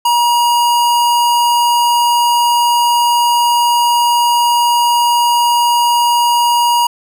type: tone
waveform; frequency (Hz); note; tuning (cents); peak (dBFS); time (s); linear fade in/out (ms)
square; 954; A#5; +40; -10; 0.05-6.87; 5
effects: none